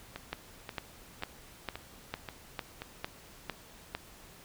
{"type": "two click trains", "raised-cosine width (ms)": 0.3, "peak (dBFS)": [-23, -18], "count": [6, 9], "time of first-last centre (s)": [[0.16, 2.82], [0.33, 3.95]], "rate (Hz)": [1.88, 2.21], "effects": ["pink hiss -54 dBFS RMS until 4.44 s"]}